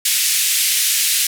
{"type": "band-pass noise", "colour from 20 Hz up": "white", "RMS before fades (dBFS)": -17, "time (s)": [0.05, 1.27], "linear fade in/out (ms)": 5, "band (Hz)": [2100, 13000], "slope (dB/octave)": 24, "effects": []}